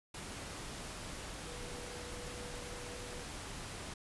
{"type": "tone in noise", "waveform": "sine", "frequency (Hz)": 487.9, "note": "B4", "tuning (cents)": -21, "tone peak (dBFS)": -50, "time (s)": [1.47, 3.23], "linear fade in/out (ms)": 5, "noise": "pink", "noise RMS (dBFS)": -45, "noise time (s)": [0.14, 3.94], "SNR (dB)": -8, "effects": ["resampled to 24000 Hz"]}